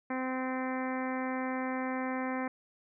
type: harmonic tone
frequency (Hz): 258.5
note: C4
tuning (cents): -21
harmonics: 1 / 2 / 3 / 4 / 5 / 6 / 7 / 8 / 9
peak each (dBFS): -34 / -39 / -40 / -41 / -46 / -46 / -44 / -45 / -50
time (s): 0.1-2.48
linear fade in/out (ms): 5
effects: none